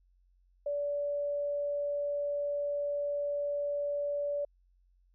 sine tone, 577 Hz, D5, 31 cents flat, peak -30 dBFS, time 0.66-4.45 s, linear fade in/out 5 ms, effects added 45 Hz sine -64 dBFS peak until 5.14 s

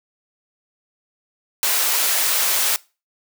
white high-pass noise, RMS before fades -19 dBFS, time 1.63-2.76 s, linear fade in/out 0 ms, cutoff 560 Hz, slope 12 dB/octave, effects noise-tail reverb RT60 0.3 s tail -22 dB re dry

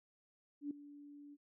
sine tone with ADSR envelope, 289.1 Hz, D4, 27 cents flat, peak -36 dBFS, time 0.61-1.37 s, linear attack 98 ms, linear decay 4 ms, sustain -16 dB, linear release 38 ms, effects none

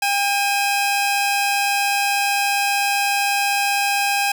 sawtooth tone pair together, 803.1 / 2545 Hz, G5 / D#7, +42 / +39 cents, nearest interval octave + minor sixth, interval 1997 cents, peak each -15 / -19 dBFS, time 0.02-4.32 s, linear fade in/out 5 ms, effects none

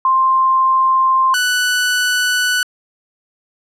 sine / sawtooth tone pair in turn, 1051 / 1486.3 Hz, C6 / F#6, +7 / +7 cents, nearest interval tritone, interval 600 cents, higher second, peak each -10 dBFS, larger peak neither, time 0.05-1.34 / 1.34-2.63 s, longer neither, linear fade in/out 2 ms, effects low-pass 12000 Hz 12 dB/octave

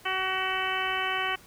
harmonic tone, 377.1 Hz, F#4, 33 cents sharp, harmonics 1 / 2 / 3 / 4 / 5 / 6 / 7 / 8, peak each -38 / -34 / -33 / -34 / -34 / -36 / -36 / -34 dBFS, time 0.05-1.36 s, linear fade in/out 10 ms, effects pink hiss -53 dBFS RMS until 1.46 s

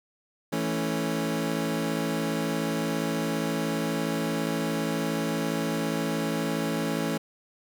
25% pulse chord, A major, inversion second, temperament equal, 164.81 / 220 / 277.2 Hz, E3 / A3 / C#4, 0 / 0 / 0 cents, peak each -27 dBFS, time 0.52-7.18 s, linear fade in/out 10 ms, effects none

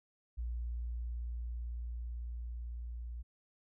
sine tone with level ramp, 59 Hz, A#1, 22 cents sharp, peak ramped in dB -35 to -40 dBFS, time 0.37-3.23 s, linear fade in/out 20 ms, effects none

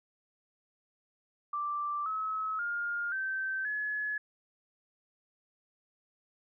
sine tone with pitch steps, 1174.7 / 1288.4 / 1413.2 / 1550 / 1700.1 Hz, D6 / E6 / F6 / G6 / G#6, 0 / -40 / +20 / -20 / +40 cents, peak -31 dBFS, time 1.53-4.18 s, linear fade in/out 5 ms, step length 530 ms, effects none

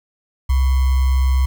sine tone with sample-and-hold, 65.41 Hz, C2, in tune, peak -12 dBFS, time 0.49-1.46 s, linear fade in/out 10 ms, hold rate 1050 Hz, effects none

